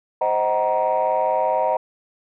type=chord; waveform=sine; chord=C half-diminished seventh; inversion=none; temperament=just; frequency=523.3 / 627.9 / 753.5 / 941.9 Hz; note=C5 / Eb5 / Gb5 / Bb5; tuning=0 / +16 / +31 / +18 cents; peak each=-23 / -21 / -23 / -21 dBFS; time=0.21-1.77 s; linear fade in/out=5 ms; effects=tanh soft clip ceiling -11 dBFS